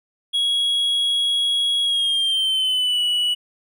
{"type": "tone with pitch glide", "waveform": "triangle", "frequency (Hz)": [3322, 2943], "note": ["G#7", "F#7"], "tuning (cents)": [0, -10], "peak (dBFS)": -16, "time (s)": [0.33, 3.35], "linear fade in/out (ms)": 20, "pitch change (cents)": -210, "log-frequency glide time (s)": [1.83, 3.01], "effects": []}